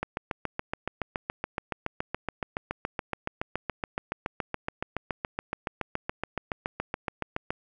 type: click train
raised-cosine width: 0.5 ms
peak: -14 dBFS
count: 54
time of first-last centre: 0.03-7.505 s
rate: 7.09 Hz
effects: none